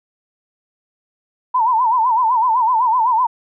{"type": "tone with vibrato", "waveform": "sine", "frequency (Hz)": 948, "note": "A#5", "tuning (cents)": 29, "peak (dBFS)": -12, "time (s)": [1.54, 3.27], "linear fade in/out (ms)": 10, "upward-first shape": "sine", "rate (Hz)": 7.9, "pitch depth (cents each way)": 140, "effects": []}